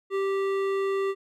sine tone with hard clipping, 390.8 Hz, G4, 5 cents flat, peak -26 dBFS, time 0.1-1.15 s, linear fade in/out 50 ms, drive 13 dB, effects none

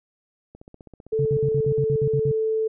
click train, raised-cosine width 2 ms, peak -30 dBFS, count 20, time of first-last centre 0.55-1.776 s, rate 15.5 Hz
sine tone, 440 Hz, A4, in tune, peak -20 dBFS, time 1.12-2.68 s, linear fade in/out 10 ms
sine tone bursts, 138.4 Hz, C#3, 2 cents flat, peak -21 dBFS, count 10, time 1.19-2.314 s, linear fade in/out 2 ms, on 62 ms, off 56 ms
effects none

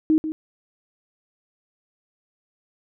sine tone with echo, 313.4 Hz, D#4, 13 cents sharp, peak -14 dBFS, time 0.1-0.18 s, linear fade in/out 0 ms, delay 140 ms, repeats 1, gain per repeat -10 dB, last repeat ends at 0.32 s, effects none

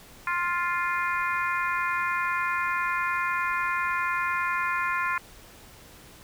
harmonic tone, 349.9 Hz, F4, 3 cents sharp, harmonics 3 / 4 / 5 / 6 / 7, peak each -28 / -30 / -32 / -34 / -35 dBFS, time 0.27-5.18 s, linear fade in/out 2 ms, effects pink hiss -50 dBFS RMS until 6.23 s

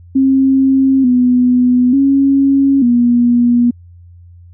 sine tone with pitch steps, 267.4 / 248.6 / 274.7 / 240.6 Hz, C4 / B3 / C#4 / B3, +38 / +12 / -16 / -45 cents, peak -7 dBFS, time 0.15-3.71 s, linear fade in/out 10 ms, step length 890 ms, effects added 87 Hz sine -36 dBFS peak until 4.53 s

